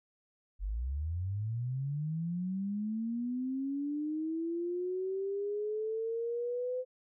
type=linear sweep; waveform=sine; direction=up; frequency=44 to 511 Hz; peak=-32 dBFS; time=0.59-6.85 s; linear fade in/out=50 ms; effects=none